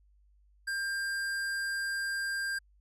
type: tone with hard clipping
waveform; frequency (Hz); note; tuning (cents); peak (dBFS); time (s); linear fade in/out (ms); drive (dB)
sine; 1595; G6; +30; -33; 0.67-2.59; 10; 14
effects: added 50 Hz sine -61 dBFS peak until 2.8 s + resampled to 32000 Hz